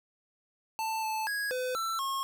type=tone with pitch steps; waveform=square; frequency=885 / 874 / 1656 / 506 / 1336 / 1084 Hz; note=A5 / A5 / G#6 / B4 / E6 / C#6; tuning=+10 / -12 / -5 / +42 / +23 / -39 cents; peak=-31 dBFS; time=0.79-2.23 s; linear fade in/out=0 ms; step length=240 ms; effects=none